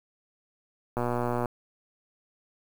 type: click train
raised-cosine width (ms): 1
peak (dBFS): -15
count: 60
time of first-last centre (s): 0.97-1.458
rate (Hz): 121
effects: 7-bit